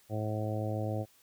harmonic tone, 107.4 Hz, A2, 41 cents flat, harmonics 1 / 2 / 3 / 4 / 5 / 6 / 7, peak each -33 / -41 / -40 / -44 / -39 / -42 / -43 dBFS, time 0.09-1.06 s, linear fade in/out 50 ms, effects white hiss -64 dBFS RMS until 1.22 s

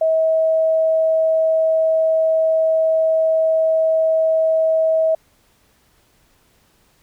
sine tone, 642 Hz, E5, 46 cents flat, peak -13 dBFS, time 0.01-5.15 s, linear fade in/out 5 ms, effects pink hiss -58 dBFS RMS until 7.02 s

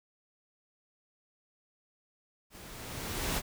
pink noise with level ramp, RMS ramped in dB -51 to -30 dBFS, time 2.5-3.42 s, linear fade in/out 50 ms, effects none

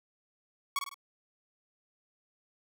sawtooth tone with echo, 1115 Hz, C#6, 10 cents sharp, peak -24 dBFS, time 0.76-0.79 s, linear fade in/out 2 ms, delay 51 ms, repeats 3, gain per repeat -6 dB, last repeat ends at 0.943 s, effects none

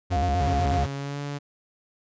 45% pulse tone with vibrato, 79.4 Hz, D#2, 36 cents sharp, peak -23 dBFS, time 0.1-0.87 s, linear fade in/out 20 ms, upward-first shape square, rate 8.1 Hz, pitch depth 220 cents each way
sine tone, 708 Hz, F5, 23 cents sharp, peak -25 dBFS, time 0.12-0.84 s, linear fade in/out 5 ms
sawtooth tone with pitch glide, 138.59 to 143.39 Hz, C#3 to D3, 0 to -41 cents, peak -26 dBFS, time 0.39-1.39 s, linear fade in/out 20 ms, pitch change +59 cents, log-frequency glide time 0.93-1.2 s
effects resampled to 16000 Hz

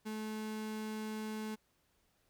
35% pulse tone, 216.3 Hz, A3, 29 cents flat, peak -37 dBFS, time 0.05-1.56 s, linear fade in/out 20 ms, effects pink hiss -75 dBFS RMS until 2.29 s

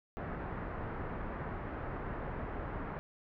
pink low-pass noise, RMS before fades -40 dBFS, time 0.17-2.99 s, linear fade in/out 0 ms, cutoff 1700 Hz, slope 24 dB/octave, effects none

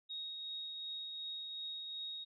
sine tone with tremolo, 3758 Hz, A#7, 13 cents sharp, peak -40 dBFS, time 0.09-2.25 s, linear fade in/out 20 ms, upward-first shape triangle, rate 2.7 Hz, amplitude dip 30%, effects none

